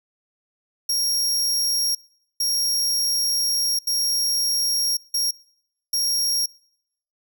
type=tone bursts at uneven times; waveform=sawtooth; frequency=5588 Hz; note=F8; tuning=in tune; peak=-17 dBFS; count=5; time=0.89-1.95 / 2.4-3.79 / 3.87-4.97 / 5.14-5.31 / 5.93-6.46 s; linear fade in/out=5 ms; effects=noise-tail reverb RT60 0.8 s tail -26 dB re dry